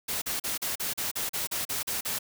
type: noise bursts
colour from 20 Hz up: white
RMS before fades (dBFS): -31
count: 12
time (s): 0.08-2.189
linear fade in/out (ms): 10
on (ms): 140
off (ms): 39
effects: none